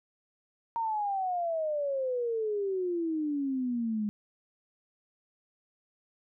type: exponential sweep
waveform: sine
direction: down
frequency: 932.3 to 206 Hz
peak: -28 dBFS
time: 0.76-4.09 s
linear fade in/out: 0 ms
effects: none